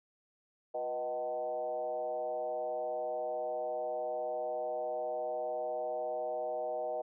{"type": "tone with frequency modulation", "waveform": "sine", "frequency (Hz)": 622.3, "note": "D#5", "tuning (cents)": 0, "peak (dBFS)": -33, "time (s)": [0.74, 7.02], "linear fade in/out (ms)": 10, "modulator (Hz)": 134, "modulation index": 1.1, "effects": []}